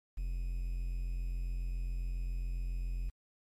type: tone with quantisation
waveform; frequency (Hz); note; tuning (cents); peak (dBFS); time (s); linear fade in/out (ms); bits
triangle; 43.65; F1; 0; -31; 0.17-3.1; 10; 10
effects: MP3 64 kbps